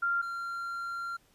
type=tone pair in turn; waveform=sine / triangle; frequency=1389 / 1380.2 Hz; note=F6 / F6; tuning=-10 / -21 cents; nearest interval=unison; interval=11 cents; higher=first; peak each=-26 / -32 dBFS; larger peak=first; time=0.02-0.22 / 0.22-1.17 s; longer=second; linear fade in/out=10 ms; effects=pink hiss -66 dBFS RMS until 1.34 s + resampled to 32000 Hz